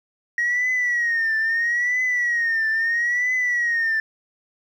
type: tone with vibrato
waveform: sine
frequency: 1889 Hz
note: A#6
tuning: 22 cents sharp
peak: -17 dBFS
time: 0.38-4 s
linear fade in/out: 2 ms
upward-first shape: triangle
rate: 0.76 Hz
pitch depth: 120 cents each way
effects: tanh soft clip ceiling -16 dBFS + 9-bit